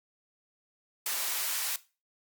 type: noise with high-pass filter sweep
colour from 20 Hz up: white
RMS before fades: -32 dBFS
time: 1.06-1.76 s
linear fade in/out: 2 ms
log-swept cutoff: 560 to 980 Hz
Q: 0.7
effects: noise-tail reverb RT60 0.3 s tail -17 dB re dry + Opus 48 kbps